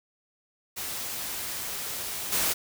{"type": "noise with level steps", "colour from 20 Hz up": "white", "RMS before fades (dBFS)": [-34, -26], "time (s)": [0.76, 2.54], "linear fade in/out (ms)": 20, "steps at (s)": 2.32, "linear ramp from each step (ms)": 5, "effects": []}